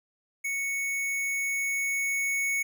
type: tone with level ramp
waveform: square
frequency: 2217 Hz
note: C#7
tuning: in tune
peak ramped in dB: -29 to -26 dBFS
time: 0.44-2.63 s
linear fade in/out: 10 ms
effects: none